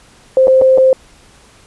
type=tone with dropouts; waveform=sine; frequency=523.3 Hz; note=C5; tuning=in tune; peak=-5 dBFS; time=0.37-0.93 s; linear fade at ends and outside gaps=1 ms; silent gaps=0.472-0.48 / 0.614-0.619 / 0.776-0.782 s; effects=pink hiss -45 dBFS RMS until 1.66 s + resampled to 24000 Hz